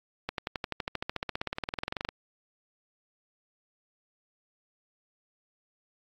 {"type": "accelerating click train", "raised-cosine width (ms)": 0.3, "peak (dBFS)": -15, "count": 30, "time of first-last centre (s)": [0.29, 2.089], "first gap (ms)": 92, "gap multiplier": 0.97, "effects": ["AAC 48 kbps"]}